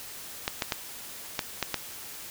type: clicks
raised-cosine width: 0.2 ms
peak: -9 dBFS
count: 6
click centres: 0.479 / 0.622 / 0.722 / 1.392 / 1.627 / 1.743 s
effects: white hiss -42 dBFS RMS until 2.3 s